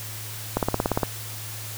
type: click train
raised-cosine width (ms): 1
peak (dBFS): -7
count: 9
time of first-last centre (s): 0.57-1.032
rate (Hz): 17.3
effects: added 108 Hz sine -37 dBFS peak until 1.77 s + white hiss -37 dBFS RMS until 1.77 s